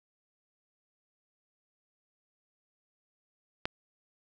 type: click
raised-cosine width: 0.3 ms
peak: -14 dBFS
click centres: 3.655 s
effects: none